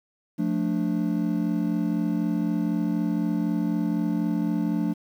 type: chord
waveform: triangle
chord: D minor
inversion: first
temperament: just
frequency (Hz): 176.2 / 220.2 / 293.7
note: F3 / A3 / D4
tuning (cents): +16 / +2 / 0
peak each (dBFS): -25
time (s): 0.38-4.94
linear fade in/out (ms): 20
effects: 9-bit